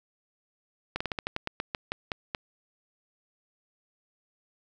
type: slowing click train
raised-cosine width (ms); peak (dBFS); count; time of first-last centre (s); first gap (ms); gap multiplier
0.3; -14; 13; 0.96-2.348; 45; 1.16
effects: none